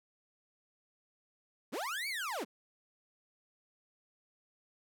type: linear two-way sweep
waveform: 30% pulse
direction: up then down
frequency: 162.8 to 2319 to 162.8 Hz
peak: -33 dBFS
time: 1.72-2.45 s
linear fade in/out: 20 ms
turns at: 2.08 s
effects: none